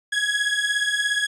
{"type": "beating tone pair", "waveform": "30% pulse", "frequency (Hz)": [1661.2, 1678.2], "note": ["G#6", "G#6"], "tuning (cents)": [0, 18], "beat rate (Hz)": 17, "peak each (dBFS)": -21, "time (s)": [0.12, 1.27], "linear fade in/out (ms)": 10, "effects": ["resampled to 22050 Hz"]}